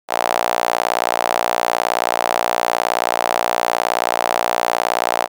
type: tone with high-pass filter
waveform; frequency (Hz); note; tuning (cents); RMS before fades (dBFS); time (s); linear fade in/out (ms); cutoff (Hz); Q
sawtooth; 59; A#1; +22; -19; 0.08-5.28; 50; 720; 2.9
effects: none